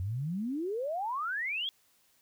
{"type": "exponential sweep", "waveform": "sine", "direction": "up", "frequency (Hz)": [87.31, 3400], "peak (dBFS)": -31, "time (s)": [0, 1.69], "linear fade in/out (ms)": 0, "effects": ["white hiss -68 dBFS RMS until 2.21 s"]}